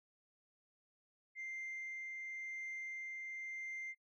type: tone with tremolo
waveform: sine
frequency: 2093 Hz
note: C7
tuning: in tune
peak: -40 dBFS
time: 1.35-3.95 s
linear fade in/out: 50 ms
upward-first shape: triangle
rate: 0.94 Hz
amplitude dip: 25%
effects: noise-tail reverb RT60 0.1 s tail -24 dB re dry + tanh soft clip ceiling -40 dBFS